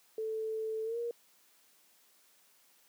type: tone with pitch glide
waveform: sine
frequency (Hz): 440 to 471.6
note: A4 to A#4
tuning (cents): 0 to +20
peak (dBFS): -33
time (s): 0.18-1.11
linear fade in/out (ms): 2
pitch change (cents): +120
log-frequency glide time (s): 0.84-0.98
effects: white hiss -66 dBFS RMS until 2.88 s + high-pass 200 Hz 12 dB/octave